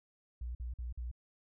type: tone bursts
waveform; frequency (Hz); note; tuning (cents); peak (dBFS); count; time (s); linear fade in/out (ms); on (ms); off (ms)
sine; 60.2; B1; -44; -37; 4; 0.41-1.114; 5; 140; 48
effects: none